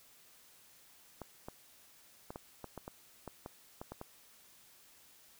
clicks, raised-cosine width 1 ms, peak -29 dBFS, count 12, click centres 1.217 / 1.485 / 2.305 / 2.359 / 2.643 / 2.777 / 2.879 / 3.277 / 3.461 / 3.815 / 3.92 / 4.014 s, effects white hiss -62 dBFS RMS until 5.39 s

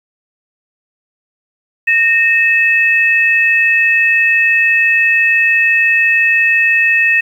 sine tone pair together, 1845.9 / 2600 Hz, A#6 / E7, -18 / -24 cents, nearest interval tritone, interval 594 cents, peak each -11 dBFS, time 1.87-7.21 s, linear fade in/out 10 ms, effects 7-bit

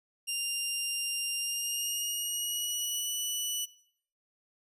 15% pulse tone with pitch glide, 2794 to 2960 Hz, F7 to F#7, 0 to 0 cents, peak -24 dBFS, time 0.27-3.66 s, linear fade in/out 20 ms, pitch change +100 cents, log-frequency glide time 1.38-3.12 s, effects noise-tail reverb RT60 0.6 s tail -18 dB re dry + resampled to 32000 Hz

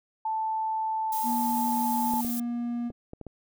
sine tone with pitch glide, 880 to 871.4 Hz, A5 to A5, 0 to -17 cents, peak -26 dBFS, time 0.25-2.21 s, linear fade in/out 5 ms, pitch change -17 cents, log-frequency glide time 1.05-1.82 s
violet noise, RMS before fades -35 dBFS, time 1.12-2.4 s, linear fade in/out 5 ms
triangle tone, 238.3 Hz, A#3, 38 cents sharp, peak -26 dBFS, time 1.23-2.92 s, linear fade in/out 50 ms
clicks, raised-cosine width 2 ms, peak -26 dBFS, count 6, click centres 2.137 / 2.248 / 2.903 / 3.134 / 3.213 / 3.267 s
effects none

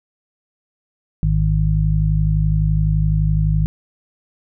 harmonic tone, 51.8 Hz, G#1, 4 cents flat, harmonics 1 / 2 / 3, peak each -17 / -21 / -17 dBFS, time 1.23-3.66 s, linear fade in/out 0 ms, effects none

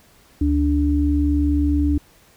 sine tone pair together, 73 / 291.7 Hz, D2 / D4, -10 / -12 cents, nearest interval 2 octaves, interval 2398 cents, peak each -18 dBFS, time 0.41-1.98 s, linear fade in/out 5 ms, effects pink hiss -53 dBFS RMS until 2.36 s

